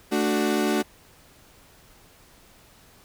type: chord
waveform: 35% pulse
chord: D major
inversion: second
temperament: equal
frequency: 220 / 293.7 / 370 Hz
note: A3 / D4 / F#4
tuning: 0 / 0 / 0 cents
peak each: -24 dBFS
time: 0.11-0.83 s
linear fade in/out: 20 ms
effects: pink hiss -54 dBFS RMS until 3.04 s